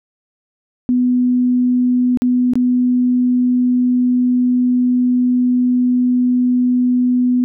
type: tone with dropouts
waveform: sine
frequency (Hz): 248.6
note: B3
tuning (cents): +12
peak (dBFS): -11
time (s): 0.89-7.44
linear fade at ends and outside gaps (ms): 0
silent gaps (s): 2.173-2.22 / 2.535-2.555
effects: none